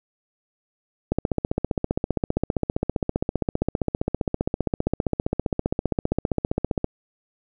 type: click train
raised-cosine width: 2 ms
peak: -8 dBFS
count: 88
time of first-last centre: 1.12-6.844 s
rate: 15.2 Hz
effects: none